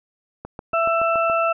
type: click train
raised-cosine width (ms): 1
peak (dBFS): -18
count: 7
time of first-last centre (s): 0.45-1.299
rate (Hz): 7.07
type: harmonic tone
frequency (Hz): 665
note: E5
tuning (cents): +15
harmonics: 1 / 2 / 4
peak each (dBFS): -20 / -20 / -27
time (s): 0.73-1.53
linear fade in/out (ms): 10
effects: none